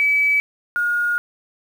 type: tone pair in turn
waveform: sine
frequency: 2291 / 1432 Hz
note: D7 / F6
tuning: -44 / +43 cents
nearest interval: minor sixth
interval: 813 cents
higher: first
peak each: -14 / -17 dBFS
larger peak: first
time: 0-0.4 / 0.76-1.18 s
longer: second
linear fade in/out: 0 ms
effects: 7-bit